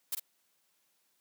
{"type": "noise with echo", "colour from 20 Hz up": "blue", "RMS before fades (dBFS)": -33, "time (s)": [0.12, 0.15], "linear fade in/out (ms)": 5, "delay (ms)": 48, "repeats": 1, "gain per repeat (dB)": -5, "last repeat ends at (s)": 0.198, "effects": ["white hiss -74 dBFS RMS until 1.2 s", "high-pass 150 Hz 12 dB/octave"]}